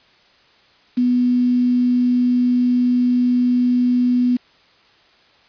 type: tone with quantisation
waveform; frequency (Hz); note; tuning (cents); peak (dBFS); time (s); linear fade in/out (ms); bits
sine; 246.9; B3; 0; -13; 0.97-4.37; 10; 6
effects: white hiss -53 dBFS RMS until 5.48 s + resampled to 11025 Hz